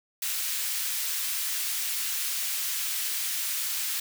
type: high-pass noise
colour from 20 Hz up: white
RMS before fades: -30 dBFS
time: 0.22-4 s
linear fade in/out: 5 ms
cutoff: 1800 Hz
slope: 12 dB/octave
effects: none